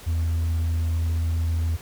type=tone; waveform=sine; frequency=82.41 Hz; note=E2; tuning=in tune; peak=-18 dBFS; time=0.06-1.77 s; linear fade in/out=20 ms; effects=tanh soft clip ceiling -20 dBFS + pink hiss -44 dBFS RMS until 1.81 s